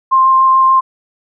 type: tone with vibrato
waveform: sine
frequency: 1054 Hz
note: C6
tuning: 12 cents sharp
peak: -6 dBFS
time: 0.11-0.81 s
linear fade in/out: 20 ms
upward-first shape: sine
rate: 6.9 Hz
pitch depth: 8 cents each way
effects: none